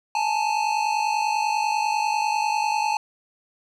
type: tone pair together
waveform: square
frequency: 842.9 / 893 Hz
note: G#5 / A5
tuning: +25 / +25 cents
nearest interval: minor second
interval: 100 cents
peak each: -24 / -25 dBFS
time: 0.15-2.97 s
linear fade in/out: 2 ms
effects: low-pass 6000 Hz 12 dB/octave + 10-bit